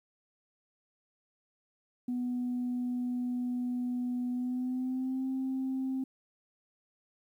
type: tone with pitch glide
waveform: sine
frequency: 246.9 to 263.1 Hz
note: B3 to C4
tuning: 0 to +10 cents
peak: -29 dBFS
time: 2.08-6.04 s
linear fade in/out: 5 ms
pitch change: +110 cents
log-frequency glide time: 4.3-5.26 s
effects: tanh soft clip ceiling -27 dBFS + 11-bit